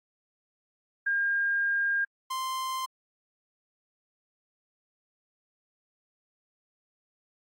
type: tone pair in turn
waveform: sine / 45% pulse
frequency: 1611 / 1044.1 Hz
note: G6 / C6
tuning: +47 / -4 cents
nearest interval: minor sixth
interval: 751 cents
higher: first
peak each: -24 / -30 dBFS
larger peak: first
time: 1.06-2.05 / 2.3-2.86 s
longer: first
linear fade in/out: 10 ms
effects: AAC 48 kbps